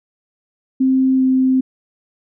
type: tone with pitch glide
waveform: sine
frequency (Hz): 262.5 to 260.4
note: C4 to C4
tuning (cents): +6 to -8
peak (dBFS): -11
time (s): 0.8-1.61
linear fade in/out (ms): 10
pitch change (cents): -14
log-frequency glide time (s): 1.16-1.22
effects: none